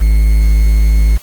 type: tone with quantisation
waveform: triangle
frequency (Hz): 53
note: G#1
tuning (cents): +36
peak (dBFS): -4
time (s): 0-1.18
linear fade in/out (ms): 20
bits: 5
effects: white hiss -39 dBFS RMS until 1.22 s + Opus 24 kbps